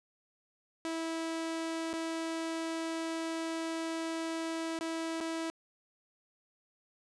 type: tone with dropouts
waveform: sawtooth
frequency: 326.6 Hz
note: E4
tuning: 16 cents flat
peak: -30 dBFS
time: 0.85-5.5 s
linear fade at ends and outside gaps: 0 ms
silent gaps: 1.931-1.937 / 4.789-4.81 / 5.203-5.209 s
effects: resampled to 22050 Hz + 12-bit

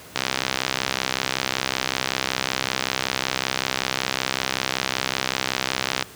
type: click train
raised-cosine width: 0.2 ms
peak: -3 dBFS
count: 384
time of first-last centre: 0.16-6.025 s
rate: 65.3 Hz
effects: pink hiss -43 dBFS RMS until 6.15 s + high-pass 100 Hz 12 dB/octave

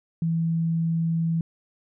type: tone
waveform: sine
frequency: 164.81 Hz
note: E3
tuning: in tune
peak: -21 dBFS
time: 0.22-1.41 s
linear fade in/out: 2 ms
effects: none

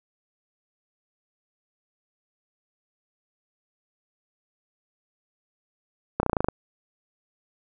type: slowing click train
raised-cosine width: 1 ms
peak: -8 dBFS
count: 9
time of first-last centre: 6.2-6.486 s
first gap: 31 ms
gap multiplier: 1.04
effects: none

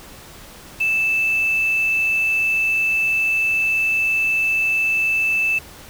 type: tone with quantisation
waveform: sine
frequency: 2637 Hz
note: E7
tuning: in tune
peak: -16 dBFS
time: 0.8-5.59 s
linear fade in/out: 10 ms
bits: 6
effects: pink hiss -41 dBFS RMS until 5.89 s

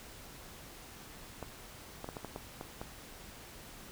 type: clicks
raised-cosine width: 1 ms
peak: -26 dBFS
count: 8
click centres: 1.427 / 2.044 / 2.089 / 2.168 / 2.247 / 2.361 / 2.611 / 2.815 s
effects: pink hiss -51 dBFS RMS until 3.91 s

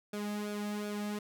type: tone with flanger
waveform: sawtooth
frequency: 207.7 Hz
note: G#3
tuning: in tune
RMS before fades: -37 dBFS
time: 0.13-1.19 s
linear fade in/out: 5 ms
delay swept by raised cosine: 1 to 2.1 ms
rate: 2.7 Hz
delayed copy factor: -0.7
effects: none

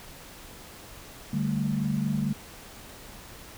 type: chord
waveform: sine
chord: D suspended fourth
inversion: none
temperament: just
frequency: 146.83 / 195.78 / 220.2 Hz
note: D3 / G3 / A3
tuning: 0 / -2 / +2 cents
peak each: -29 dBFS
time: 1.33-2.33 s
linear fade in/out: 5 ms
effects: pink hiss -46 dBFS RMS until 3.57 s

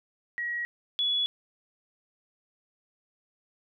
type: tone pair in turn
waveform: sine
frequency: 1907 / 3398 Hz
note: A#6 / G#7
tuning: +39 / +39 cents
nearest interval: minor seventh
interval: 1000 cents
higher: second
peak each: -29 / -24 dBFS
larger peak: second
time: 0.38-0.65 / 0.99-1.26 s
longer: neither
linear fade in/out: 0 ms
effects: none

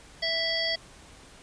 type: harmonic tone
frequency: 659.3 Hz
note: E5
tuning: in tune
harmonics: 1 / 3 / 5 / 7 / 8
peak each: -33 / -31 / -32 / -30 / -36 dBFS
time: 0.22-0.76 s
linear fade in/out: 10 ms
effects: pink hiss -51 dBFS RMS until 1.42 s + resampled to 22050 Hz

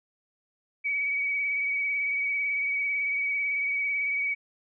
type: tone with vibrato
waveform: sine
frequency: 2265 Hz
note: C#7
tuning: 37 cents sharp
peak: -25 dBFS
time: 0.84-4.35 s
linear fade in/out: 20 ms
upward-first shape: triangle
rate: 18 Hz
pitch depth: 37 cents each way
effects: none

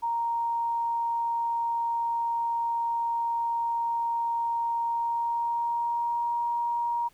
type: tone with pitch glide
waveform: sine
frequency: 932 to 944.5 Hz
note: A#5 to A#5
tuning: -1 to +22 cents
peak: -25 dBFS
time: 0.02-7.09 s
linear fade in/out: 20 ms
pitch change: +23 cents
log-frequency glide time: 4.86-6.36 s
effects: pink hiss -62 dBFS RMS until 7.13 s

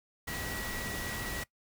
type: tone in noise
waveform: sine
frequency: 1929 Hz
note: B6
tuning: 41 cents flat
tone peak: -41 dBFS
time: 0.27-1.44 s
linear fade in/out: 10 ms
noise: pink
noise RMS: -38 dBFS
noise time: 0.27-1.44 s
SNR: -6 dB
effects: noise-tail reverb RT60 0.1 s tail -20 dB re dry

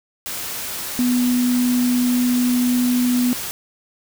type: tone in noise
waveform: sine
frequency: 246.9 Hz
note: B3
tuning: in tune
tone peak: -15 dBFS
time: 0.99-3.33 s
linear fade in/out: 0 ms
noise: white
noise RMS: -28 dBFS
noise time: 0.26-3.51 s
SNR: +10 dB
effects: none

